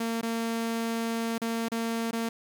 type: tone with dropouts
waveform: sawtooth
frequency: 228.7 Hz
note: A#3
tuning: 33 cents flat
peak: -24 dBFS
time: 0-2.29 s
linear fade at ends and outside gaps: 5 ms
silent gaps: 0.213-0.229 / 1.381-1.416 / 1.685-1.717 / 2.111-2.13 s
effects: 9-bit

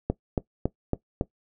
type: click train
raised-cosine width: 2 ms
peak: -10 dBFS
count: 5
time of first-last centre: 0.1-1.211 s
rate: 3.6 Hz
effects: noise-tail reverb RT60 0.1 s tail -18 dB re dry

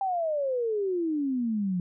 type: exponential sweep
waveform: sine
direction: down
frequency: 795 to 174.61 Hz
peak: -25 dBFS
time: 0.01-1.8 s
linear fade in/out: 2 ms
effects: none

